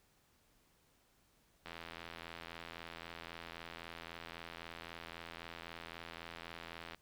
click train, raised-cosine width 0.3 ms, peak -30 dBFS, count 444, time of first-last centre 1.66-6.946 s, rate 83.8 Hz, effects pink hiss -72 dBFS RMS until 7.01 s

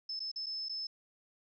sine tone with dropouts, 5240 Hz, E8, 11 cents flat, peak -36 dBFS, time 0.09-0.87 s, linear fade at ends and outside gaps 5 ms, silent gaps 0.194-0.202 / 0.316-0.359 / 0.461-0.465 / 0.686-0.694 s, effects none

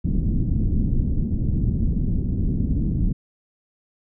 pink low-pass noise, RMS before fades -21 dBFS, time 0.04-3.13 s, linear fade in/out 10 ms, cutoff 260 Hz, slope 24 dB/octave, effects none

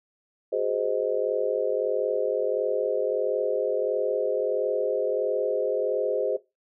sine chord, Ab dominant seventh, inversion third, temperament just, 373.8 / 415.3 / 519.1 / 623 Hz, Gb4 / Ab4 / C5 / Eb5, +18 / 0 / -14 / +2 cents, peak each -31 / -28 / -27 / -30 dBFS, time 0.52-6.37 s, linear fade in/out 10 ms, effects noise-tail reverb RT60 0.2 s tail -17 dB re dry

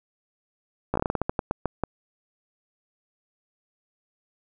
slowing click train, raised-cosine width 1 ms, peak -10 dBFS, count 14, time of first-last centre 0.94-1.837 s, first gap 15 ms, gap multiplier 1.23, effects none

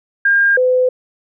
sine tone pair in turn, 1609 / 506.8 Hz, G6 / B4, +45 / +45 cents, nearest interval octave + minor sixth, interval 2000 cents, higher first, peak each -9 / -10 dBFS, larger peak first, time 0.25-0.57 / 0.57-0.89 s, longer neither, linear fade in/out 5 ms, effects none

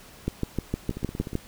two click trains, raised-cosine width 3 ms, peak -12 / -21 dBFS, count 8 / 8, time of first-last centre 0.28-1.354 / 0.91-1.332 s, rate 6.52 / 16.6 Hz, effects pink hiss -49 dBFS RMS until 1.47 s

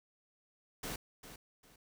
pink noise with echo, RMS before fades -41 dBFS, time 0.83-0.96 s, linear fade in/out 5 ms, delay 400 ms, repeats 2, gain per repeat -11 dB, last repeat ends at 1.76 s, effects none

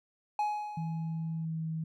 triangle tone with exponential decay, 839 Hz, G#5, 17 cents sharp, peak -24 dBFS, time 0.39-1.45 s, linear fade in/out 2 ms, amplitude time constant 230 ms
sine tone with pitch glide, 162.3 to 160.34 Hz, E3 to E3, -27 to -48 cents, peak -32 dBFS, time 0.77-1.84 s, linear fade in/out 5 ms, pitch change -21 cents, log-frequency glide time 1.32-1.68 s
effects none

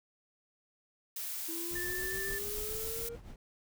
blue noise, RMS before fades -39 dBFS, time 1.16-3.09 s, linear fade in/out 5 ms
triangle linear sweep, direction up, 325.7 to 471.4 Hz, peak -39 dBFS, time 1.48-3.16 s, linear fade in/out 10 ms
brown noise with tremolo, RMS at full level -44 dBFS, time 1.71-3.36 s, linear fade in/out 2 ms, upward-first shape triangle, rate 7.1 Hz, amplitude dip 75%
sine tone with vibrato, 1769 Hz, A6, 9 cents sharp, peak -37 dBFS, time 1.75-2.39 s, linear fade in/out 10 ms, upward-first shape sine, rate 14 Hz, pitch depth 17 cents each way
effects none

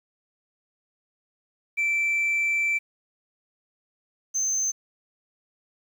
sine tone pair in turn, 2334 / 6247 Hz, D7 / G8, -11 / -7 cents, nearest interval octave + perfect fourth, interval 1704 cents, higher second, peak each -19 / -21 dBFS, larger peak first, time 1.77-2.79 / 4.34-4.72 s, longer first, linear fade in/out 20 ms, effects tanh soft clip ceiling -20 dBFS + 9-bit

